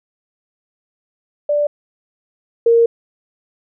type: tone pair in turn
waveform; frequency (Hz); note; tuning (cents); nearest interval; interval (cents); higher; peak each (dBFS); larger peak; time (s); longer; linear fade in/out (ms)
sine; 587.3 / 464.3; D5 / A#4; 0 / -7; major third; 407; first; -13 / -8; second; 1.49-1.67 / 2.66-2.86; second; 5
effects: none